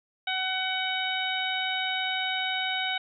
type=harmonic tone; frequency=751 Hz; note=F#5; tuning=26 cents sharp; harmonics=1 / 2 / 3 / 4 / 5; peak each=-33 / -33 / -33 / -33 / -33 dBFS; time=0.27-2.98 s; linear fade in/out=5 ms; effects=none